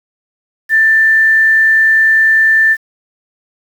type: tone with quantisation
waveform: sine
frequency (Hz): 1775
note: A6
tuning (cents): +15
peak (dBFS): -6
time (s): 0.69-2.77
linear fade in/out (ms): 50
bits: 6
effects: none